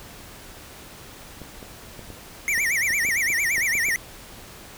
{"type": "clicks", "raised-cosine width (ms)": 2, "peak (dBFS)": -25, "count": 12, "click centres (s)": [1.417, 1.628, 1.993, 2.103, 2.578, 2.906, 3.05, 3.089, 3.303, 3.581, 3.753, 3.886]}
{"type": "tone with vibrato", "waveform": "square", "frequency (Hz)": 2072, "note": "C7", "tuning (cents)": -17, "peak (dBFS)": -21, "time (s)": [2.48, 3.96], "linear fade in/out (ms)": 0, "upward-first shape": "sine", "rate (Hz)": 8.8, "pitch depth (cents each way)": 230}
{"effects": ["pink hiss -43 dBFS RMS until 4.77 s"]}